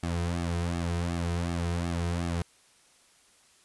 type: tone with flanger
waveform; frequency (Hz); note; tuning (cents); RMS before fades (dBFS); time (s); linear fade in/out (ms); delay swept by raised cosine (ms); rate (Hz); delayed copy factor
sawtooth; 85.8; F2; -30; -30; 0.03-2.42; 0; 2 to 3.6; 2.7; -0.95
effects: white hiss -61 dBFS RMS until 3.64 s + resampled to 24000 Hz